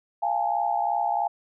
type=tone cluster; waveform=sine; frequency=697 / 818 / 881 Hz; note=F5 / G#5 / A5; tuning=-4 / -26 / +2 cents; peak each=-27 / -25 / -29 dBFS; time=0.22-1.28 s; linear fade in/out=10 ms; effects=none